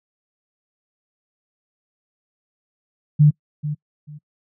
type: tone with echo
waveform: sine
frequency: 149.1 Hz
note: D3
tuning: 27 cents sharp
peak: -8 dBFS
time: 3.19-3.31 s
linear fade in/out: 20 ms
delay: 440 ms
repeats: 2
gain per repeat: -13 dB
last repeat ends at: 4.19 s
effects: noise-tail reverb RT60 0.1 s tail -26 dB re dry